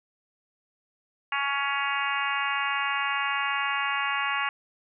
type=harmonic tone; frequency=279.6 Hz; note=C#4; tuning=15 cents sharp; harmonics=3 / 4 / 5 / 6 / 7 / 8 / 9 / 10; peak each=-34 / -30 / -34 / -33 / -34 / -35 / -36 / -34 dBFS; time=1.32-4.49 s; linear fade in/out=2 ms; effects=none